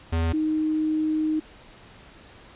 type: tone pair in turn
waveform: square / sine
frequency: 82.41 / 311.1 Hz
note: E2 / D#4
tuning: 0 / 0 cents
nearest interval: octave + major seventh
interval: 2300 cents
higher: second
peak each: -22 / -21 dBFS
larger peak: second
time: 0.12-0.33 / 0.33-1.4 s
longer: second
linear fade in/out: 10 ms
effects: pink hiss -49 dBFS RMS until 2.55 s + resampled to 8000 Hz